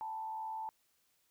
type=tone with frequency modulation; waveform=sine; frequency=880 Hz; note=A5; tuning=in tune; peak=-38 dBFS; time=0.01-0.69 s; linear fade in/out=0 ms; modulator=82.8 Hz; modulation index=0.5; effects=white hiss -75 dBFS RMS until 1.3 s